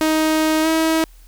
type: tone with pitch glide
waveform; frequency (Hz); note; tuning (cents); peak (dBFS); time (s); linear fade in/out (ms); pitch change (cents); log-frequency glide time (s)
sawtooth; 313.6 to 321.3; D#4 to E4; +14 to -44; -11; 0.01-1.04; 0; +42; 0.62-0.67
effects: added 40 Hz sine -42 dBFS peak until 1.27 s + white hiss -54 dBFS RMS until 1.27 s